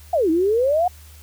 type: exponential two-way sweep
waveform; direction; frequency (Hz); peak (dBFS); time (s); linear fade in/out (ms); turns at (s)
sine; down then up; 742 to 311.1 to 742; -15; 0.13-0.88; 5; 0.3
effects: added 76 Hz sine -42 dBFS peak until 1.22 s + white hiss -49 dBFS RMS until 1.22 s